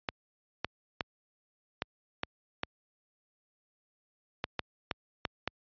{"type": "clicks", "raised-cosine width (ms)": 0.3, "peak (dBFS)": -14, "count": 11, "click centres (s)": [0.088, 0.646, 1.008, 1.821, 2.234, 2.634, 4.441, 4.593, 4.912, 5.252, 5.476], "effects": ["high-pass 60 Hz 12 dB/octave", "resampled to 11025 Hz"]}